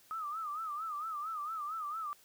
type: tone with vibrato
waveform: sine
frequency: 1244.5 Hz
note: D#6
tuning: in tune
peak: -36 dBFS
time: 0.11-2.13 s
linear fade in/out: 0 ms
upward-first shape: sine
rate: 4.4 Hz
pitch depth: 120 cents each way
effects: white hiss -63 dBFS RMS until 2.24 s